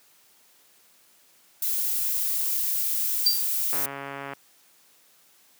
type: noise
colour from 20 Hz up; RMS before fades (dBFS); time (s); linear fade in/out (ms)
violet; -26; 1.62-3.86; 5
type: tone with exponential decay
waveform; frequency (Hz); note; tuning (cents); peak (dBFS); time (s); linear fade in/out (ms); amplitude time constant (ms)
sine; 4699; D8; 0; -14; 3.26-3.47; 5; 44
type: click train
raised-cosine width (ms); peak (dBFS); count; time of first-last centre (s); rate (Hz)
0.5; -20; 85; 3.73-4.334; 139
effects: white hiss -59 dBFS RMS until 5.59 s + high-pass 150 Hz 12 dB/octave